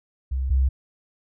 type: tone pair in turn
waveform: sine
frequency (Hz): 65.6 / 65.93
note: C2 / C2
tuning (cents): +5 / +14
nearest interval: unison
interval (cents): 9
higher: second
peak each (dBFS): -22 / -16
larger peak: second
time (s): 0.31-0.5 / 0.5-0.69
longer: neither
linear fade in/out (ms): 10
effects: none